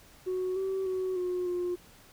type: tone with pitch steps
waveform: sine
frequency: 369.5 / 383.1 / 373.2 / 360.9 / 355.6 Hz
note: F#4 / G4 / F#4 / F#4 / F4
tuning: -2 / -40 / +15 / -43 / +31 cents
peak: -27 dBFS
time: 0.26-1.76 s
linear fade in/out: 20 ms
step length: 300 ms
effects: tanh soft clip ceiling -26 dBFS + pink hiss -56 dBFS RMS until 2.12 s